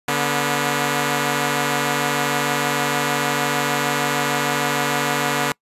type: tone pair together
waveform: 5% pulse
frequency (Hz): 144.37 / 242.8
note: D3 / B3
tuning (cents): -29 / -29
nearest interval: major sixth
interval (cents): 900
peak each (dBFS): -10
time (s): 0.08-5.52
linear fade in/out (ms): 2
effects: noise-tail reverb RT60 0.1 s tail -26 dB re dry + resampled to 32000 Hz